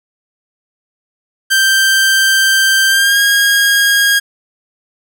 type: tone with pitch glide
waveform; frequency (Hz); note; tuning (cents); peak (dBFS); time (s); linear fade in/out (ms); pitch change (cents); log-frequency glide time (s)
sawtooth; 1568 to 1631.8; G6 to G#6; 0 to -31; -5; 1.5-4.2; 20; +69; 2.87-3.2
effects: none